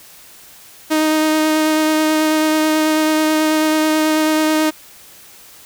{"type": "tone with vibrato", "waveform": "sawtooth", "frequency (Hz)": 311.1, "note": "D#4", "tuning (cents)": 0, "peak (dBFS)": -9, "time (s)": [0.9, 4.71], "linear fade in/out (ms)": 20, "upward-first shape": "sine", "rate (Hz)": 9.2, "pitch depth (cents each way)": 11, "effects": ["white hiss -42 dBFS RMS until 5.65 s"]}